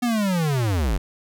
square linear sweep, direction down, 248.8 to 41.2 Hz, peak -20 dBFS, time 0.02-0.98 s, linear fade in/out 10 ms, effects none

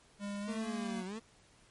square tone with pitch glide, 202.5 to 229.9 Hz, G#3 to A#3, -43 to -24 cents, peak -38 dBFS, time 0.19-1.04 s, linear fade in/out 50 ms, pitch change +219 cents, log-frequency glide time 0.41-0.68 s
30% pulse linear two-way sweep, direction down then up, 233.1 to 181.9 to 233.1 Hz, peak -37 dBFS, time 0.47-1.2 s, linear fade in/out 20 ms, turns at 1.05 s
effects pink hiss -64 dBFS RMS until 1.7 s + MP3 48 kbps

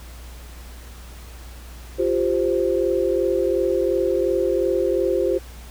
sine chord, F suspended second, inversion none, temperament equal, 349.2 / 392 / 523.3 Hz, F4 / G4 / C5, 0 / 0 / 0 cents, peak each -22 dBFS, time 1.98-5.39 s, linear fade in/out 20 ms, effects added 60 Hz sine -37 dBFS peak until 5.7 s + pink hiss -45 dBFS RMS until 5.7 s

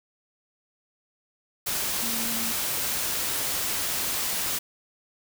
sine tone in noise, 230.1 Hz, A#3, 22 cents flat, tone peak -35 dBFS, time 2.02-2.52 s, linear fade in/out 10 ms, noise white, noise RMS -28 dBFS, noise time 1.66-4.59 s, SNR -10 dB, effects none

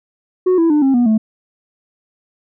sine tone with pitch steps, 367.6 / 331.3 / 298.6 / 269.1 / 242.5 / 218.6 Hz, F#4 / E4 / D4 / C4 / B3 / A3, -11 / +9 / +29 / +49 / -31 / -11 cents, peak -7 dBFS, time 0.46-1.18 s, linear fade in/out 10 ms, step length 120 ms, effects tanh soft clip ceiling -9 dBFS

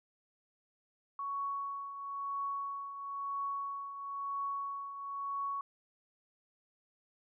sine tone with tremolo, 1115 Hz, C#6, 10 cents sharp, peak -33 dBFS, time 1.19-5.61 s, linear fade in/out 2 ms, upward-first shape triangle, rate 1 Hz, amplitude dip 65%, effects none

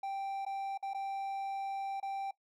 triangle tone with dropouts, 784 Hz, G5, in tune, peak -33 dBFS, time 0.03-2.31 s, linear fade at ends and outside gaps 5 ms, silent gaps 0.451-0.463 / 0.776-0.826 / 0.935-0.945 / 2.001-2.027 s, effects noise-tail reverb RT60 0.1 s tail -19 dB re dry

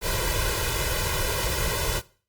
pink noise with comb filter, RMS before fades -26 dBFS, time 0.01-2.02 s, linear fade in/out 50 ms, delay 2 ms, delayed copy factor +1, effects noise-tail reverb RT60 0.4 s tail -19 dB re dry + Opus 48 kbps

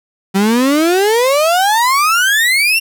35% pulse exponential sweep, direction up, 188.8 to 2794 Hz, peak -8 dBFS, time 0.34-2.8 s, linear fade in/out 20 ms, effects none

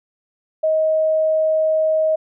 sine tone, 630 Hz, D#5, 21 cents sharp, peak -14 dBFS, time 0.63-2.16 s, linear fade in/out 10 ms, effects none

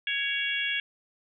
harmonic tone with a mistuned harmonic, 554.4 Hz, C#5, in tune, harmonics 3 / 4 / 5 / 6, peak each -32 / -32 / -32 / -32 dBFS, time 0.07-0.8 s, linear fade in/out 2 ms, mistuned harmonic 4, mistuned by +29 cents, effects none

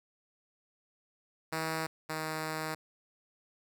5% pulse tone pair in turn, 160.1 / 157.26 Hz, D#3 / D#3, +50 / +19 cents, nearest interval unison, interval 31 cents, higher first, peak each -21 / -23 dBFS, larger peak first, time 1.52-1.87 / 2.09-2.75 s, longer second, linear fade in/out 10 ms, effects none

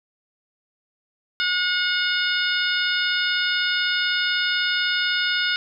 harmonic tone, 724 Hz, F#5, 38 cents flat, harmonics 2 / 3 / 4 / 5 / 6 / 7, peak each -23 / -29 / -27 / -27 / -32 / -30 dBFS, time 1.4-5.56 s, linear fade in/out 0 ms, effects none

